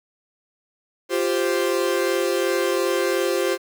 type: chord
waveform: 45% pulse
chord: F suspended second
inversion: none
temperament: equal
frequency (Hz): 349.2 / 392 / 523.3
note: F4 / G4 / C5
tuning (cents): 0 / 0 / 0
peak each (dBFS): -24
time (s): 1.09-3.58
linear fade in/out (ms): 50
effects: 9-bit